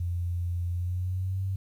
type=tone with pitch glide; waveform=sine; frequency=87.31 to 95.76 Hz; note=F2 to G2; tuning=0 to -40 cents; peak=-27 dBFS; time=0-1.56 s; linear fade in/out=5 ms; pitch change=+160 cents; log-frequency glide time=0.71-1.43 s; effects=10-bit